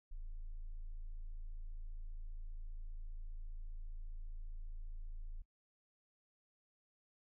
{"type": "tone", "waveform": "sine", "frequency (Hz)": 27.46, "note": "A0", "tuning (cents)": -3, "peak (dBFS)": -40, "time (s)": [0.11, 5.42], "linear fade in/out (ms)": 10, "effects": ["noise-tail reverb RT60 0.1 s tail -19 dB re dry", "tanh soft clip ceiling -41 dBFS"]}